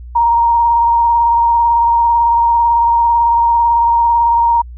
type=tone with vibrato; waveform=sine; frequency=936 Hz; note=A#5; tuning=7 cents sharp; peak=-8 dBFS; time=0.15-4.62 s; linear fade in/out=10 ms; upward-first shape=sine; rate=18 Hz; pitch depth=18 cents each way; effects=added 60 Hz sine -28 dBFS peak until 4.77 s